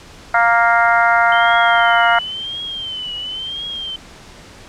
harmonic tone, 233.1 Hz, A#3, in tune, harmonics 3 / 4 / 5 / 6 / 7 / 8 / 9, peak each -15 / -18 / -23 / -14 / -25 / -23 / -23 dBFS, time 0.34-2.19 s, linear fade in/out 5 ms
sine tone with vibrato, 3098 Hz, G7, 21 cents flat, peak -23 dBFS, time 1.32-3.96 s, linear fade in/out 2 ms, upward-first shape triangle, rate 0.96 Hz, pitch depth 110 cents each way
effects pink hiss -40 dBFS RMS until 4.68 s + low-pass 7000 Hz 12 dB/octave

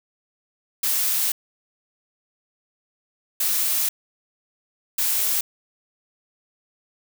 blue noise bursts at uneven times, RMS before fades -22 dBFS, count 3, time 0.83-1.32 / 3.4-3.89 / 4.98-5.41 s, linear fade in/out 5 ms, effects none

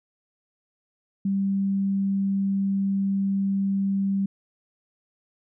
sine tone, 196 Hz, G3, in tune, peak -21 dBFS, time 1.25-4.26 s, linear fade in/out 5 ms, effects none

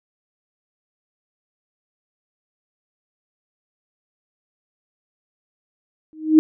sine tone with exponential growth, 312.5 Hz, D#4, 8 cents sharp, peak -4 dBFS, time 6.13-6.39 s, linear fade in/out 0 ms, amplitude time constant 56 ms, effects none

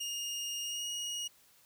25% pulse tone with pitch glide, 2840 to 2885 Hz, F7 to F#7, +28 to -44 cents, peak -32 dBFS, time 0-1.28 s, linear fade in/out 10 ms, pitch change +28 cents, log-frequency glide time 0.63-0.89 s, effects white hiss -64 dBFS RMS until 1.65 s

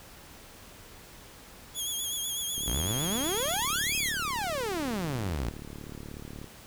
15% pulse tone with vibrato, 3319 Hz, G#7, 2 cents flat, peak -24 dBFS, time 1.74-4.13 s, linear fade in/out 50 ms, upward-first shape triangle, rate 8 Hz, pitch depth 69 cents each way
click train, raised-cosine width 3 ms, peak -29 dBFS, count 142, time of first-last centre 2.58-6.443 s, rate 36.5 Hz
sawtooth exponential two-way sweep, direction up then down, 52.6 to 2637 to 52.6 Hz, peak -26 dBFS, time 2.67-5.5 s, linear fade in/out 10 ms, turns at 3.96 s
effects pink hiss -50 dBFS RMS until 6.66 s

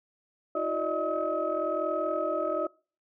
sine tone cluster, 320.8 / 364.9 / 589 / 630 / 1277 Hz, E4 / F#4 / D5 / D#5 / D#6, -47 / -24 / +5 / +21 / +45 cents, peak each -35 / -35 / -31 / -31 / -33 dBFS, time 0.55-2.67 s, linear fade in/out 5 ms, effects noise-tail reverb RT60 0.4 s tail -25 dB re dry + tanh soft clip ceiling -16 dBFS

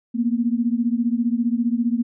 sine beating tone pair, 230.8 / 245.8 Hz, A#3 / B3, -17 / -8 cents, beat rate 15 Hz, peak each -20 / -22 dBFS, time 0.14-2.03 s, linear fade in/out 20 ms, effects none

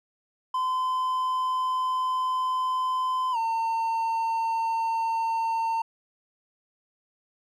triangle tone with pitch glide, 1024 to 907 Hz, C6 to A#5, -38 to -48 cents, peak -22 dBFS, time 0.54-5.82 s, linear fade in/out 5 ms, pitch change -210 cents, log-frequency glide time 3.32-3.37 s, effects none

